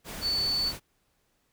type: tone in noise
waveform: sine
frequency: 4481 Hz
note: C#8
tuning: 18 cents sharp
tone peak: -25 dBFS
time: 0.21-0.73 s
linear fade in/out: 50 ms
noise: pink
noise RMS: -39 dBFS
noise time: 0.04-0.8 s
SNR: +11 dB
effects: pink hiss -72 dBFS RMS until 1.52 s